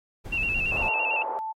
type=noise with tremolo; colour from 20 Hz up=brown; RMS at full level=-33 dBFS; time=0.24-0.9 s; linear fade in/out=20 ms; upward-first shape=triangle; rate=12 Hz; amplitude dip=30%
type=tone with vibrato; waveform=sine; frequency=2683 Hz; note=E7; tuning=30 cents sharp; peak=-24 dBFS; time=0.32-1.23 s; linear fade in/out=10 ms; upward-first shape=square; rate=8.9 Hz; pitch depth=43 cents each way
type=band-pass noise; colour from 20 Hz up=pink; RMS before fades=-35 dBFS; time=0.72-1.39 s; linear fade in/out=0 ms; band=530 to 940 Hz; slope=24 dB/octave
type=tone; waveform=sine; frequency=880 Hz; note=A5; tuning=in tune; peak=-29 dBFS; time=0.81-1.53 s; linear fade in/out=20 ms
effects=AAC 48 kbps